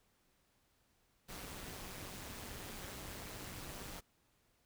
pink noise with amplitude modulation, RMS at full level -45 dBFS, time 1.28-4.01 s, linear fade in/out 20 ms, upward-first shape sine, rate 197 Hz, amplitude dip 65%, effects pink hiss -75 dBFS RMS until 4.65 s

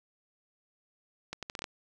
accelerating click train, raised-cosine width 0.2 ms, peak -20 dBFS, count 7, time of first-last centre 1.33-1.642 s, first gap 97 ms, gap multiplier 0.74, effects none

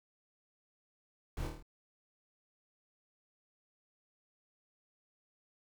brown noise with echo, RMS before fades -37 dBFS, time 1.37-1.47 s, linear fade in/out 2 ms, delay 26 ms, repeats 6, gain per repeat -3 dB, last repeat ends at 1.626 s, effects none

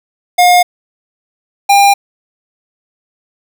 square tone pair in turn, 714 / 801.4 Hz, F5 / G5, +38 / +38 cents, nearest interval major second, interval 200 cents, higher second, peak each -5 dBFS, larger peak neither, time 0.38-0.63 / 1.69-1.94 s, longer neither, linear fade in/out 10 ms, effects none

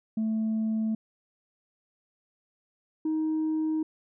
sine tone pair in turn, 220 / 313.8 Hz, A3 / D#4, 0 / +15 cents, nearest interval tritone, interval 615 cents, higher second, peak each -23 dBFS, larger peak neither, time 0.17-0.95 / 3.05-3.83 s, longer neither, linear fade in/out 5 ms, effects tanh soft clip ceiling -23 dBFS

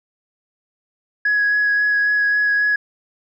sine tone with vibrato, 1672 Hz, G#6, 11 cents sharp, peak -13 dBFS, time 1.25-2.76 s, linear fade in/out 5 ms, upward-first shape sine, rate 3.7 Hz, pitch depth 11 cents each way, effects tanh soft clip ceiling -11 dBFS

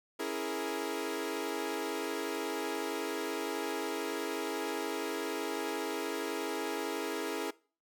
sawtooth chord, A# half-diminished seventh, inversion first, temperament equal, 277.2 / 329.6 / 415.3 / 466.2 Hz, C#4 / E4 / G#4 / A#4, 0 / 0 / 0 / 0 cents, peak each -38 / -35 / -34 / -36 dBFS, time 0.19-7.51 s, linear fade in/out 10 ms, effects noise-tail reverb RT60 0.4 s tail -22 dB re dry

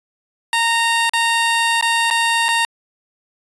15% pulse tone with dropouts, 924 Hz, A#5, 16 cents flat, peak -8 dBFS, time 0.53-2.65 s, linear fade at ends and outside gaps 1 ms, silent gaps 1.095-1.135 / 1.811-1.825 / 2.102-2.109 / 2.484-2.488 s, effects resampled to 22050 Hz

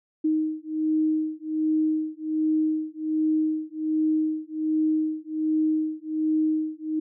sine beating tone pair, 311.4 / 312.7 Hz, D#4 / D#4, +2 / +9 cents, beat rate 1.3 Hz, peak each -25 / -25 dBFS, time 0.24-7 s, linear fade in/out 10 ms, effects none

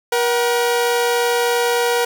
sawtooth tone pair together, 477.2 / 757.5 Hz, A#4 / F#5, +41 / +40 cents, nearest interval minor sixth, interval 799 cents, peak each -12 / -20 dBFS, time 0.12-2.05 s, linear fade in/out 5 ms, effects none

